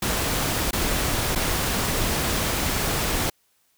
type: noise with dropouts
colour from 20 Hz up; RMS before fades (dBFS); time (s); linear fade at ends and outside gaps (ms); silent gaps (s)
pink; -24; 0.02-3.3; 5; 0.71-0.73 / 1.351-1.357
effects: white hiss -66 dBFS RMS until 3.77 s